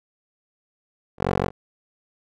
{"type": "tone with band-pass filter", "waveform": "15% pulse", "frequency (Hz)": 46.25, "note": "F#1", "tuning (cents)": 0, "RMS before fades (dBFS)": -23, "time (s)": [1.18, 1.51], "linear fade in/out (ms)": 50, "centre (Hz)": 570, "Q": 0.74, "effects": []}